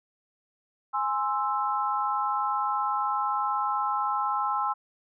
sine chord, Ab augmented, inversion none, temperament equal, 830.6 / 1046.5 / 1318.5 Hz, Ab5 / C6 / E6, 0 / 0 / 0 cents, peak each -29 dBFS, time 0.93-4.74 s, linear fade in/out 20 ms, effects none

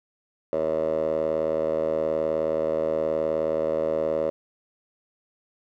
10% pulse tone with band-pass filter, 79 Hz, D#2, 27 cents sharp, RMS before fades -25 dBFS, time 0.53-4.3 s, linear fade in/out 0 ms, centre 570 Hz, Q 6.6, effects none

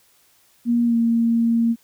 sine tone with pitch glide, 237 to 231.3 Hz, A#3 to A#3, +29 to -13 cents, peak -15 dBFS, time 0.65-1.76 s, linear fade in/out 50 ms, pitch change -42 cents, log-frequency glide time 0.85-0.96 s, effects white hiss -58 dBFS RMS until 1.83 s

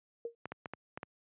sine tone with exponential decay, 466.2 Hz, A#4, in tune, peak -32 dBFS, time 0.25-0.35 s, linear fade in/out 2 ms, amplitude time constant 21 ms
clicks, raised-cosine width 0.5 ms, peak -25 dBFS, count 6, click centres 0.456 / 0.52 / 0.658 / 0.736 / 0.975 / 1.031 s
effects high-pass 100 Hz 12 dB/octave + resampled to 8000 Hz

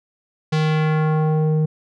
square tone with low-pass filter sweep, 155.56 Hz, D#3, in tune, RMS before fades -18 dBFS, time 0.52-1.66 s, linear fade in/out 10 ms, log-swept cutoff 4900 to 340 Hz, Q 1.2, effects none

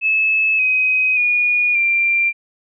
sine tone with pitch steps, 2600 / 2522 / 2446 / 2372 Hz, E7 / D#7 / D#7 / D7, -24 / +23 / -30 / +17 cents, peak -13 dBFS, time 0.01-2.33 s, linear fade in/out 50 ms, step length 580 ms, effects none

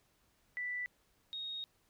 sine tone pair in turn, 1975.5 / 3740 Hz, B6 / A#7, 0 / +5 cents, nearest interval major seventh, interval 1105 cents, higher second, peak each -36 / -39 dBFS, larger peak first, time 0.57-0.86 / 1.33-1.64 s, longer second, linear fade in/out 0 ms, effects pink hiss -73 dBFS RMS until 1.89 s

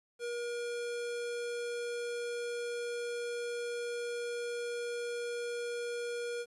square tone, 477 Hz, A#4, 40 cents sharp, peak -36 dBFS, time 0.19-6.46 s, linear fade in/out 50 ms, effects resampled to 24000 Hz + 11-bit

